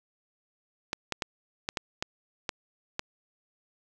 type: clicks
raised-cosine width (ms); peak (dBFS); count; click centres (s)
0.2; -12; 8; 0.931 / 1.123 / 1.222 / 1.689 / 1.772 / 2.025 / 2.492 / 2.994
effects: none